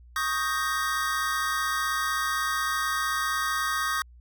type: chord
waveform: square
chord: Eb dominant seventh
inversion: third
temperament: equal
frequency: 1108.7 / 1244.5 / 1568 / 1864.7 Hz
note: Db6 / Eb6 / G6 / Bb6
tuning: 0 / 0 / 0 / 0 cents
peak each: -33 / -30 / -32 / -33 dBFS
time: 0.16-4.02 s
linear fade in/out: 2 ms
effects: added 60 Hz sine -48 dBFS peak until 4.2 s